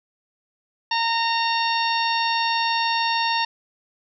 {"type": "harmonic tone with a mistuned harmonic", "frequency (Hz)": 920, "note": "A#5", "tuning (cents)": -23, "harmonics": [1, 2, 3, 4, 5, 6], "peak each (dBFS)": [-22, -28, -28, -29, -30, -31], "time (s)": [0.91, 3.45], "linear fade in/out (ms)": 5, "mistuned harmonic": 5, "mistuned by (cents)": -56, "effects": []}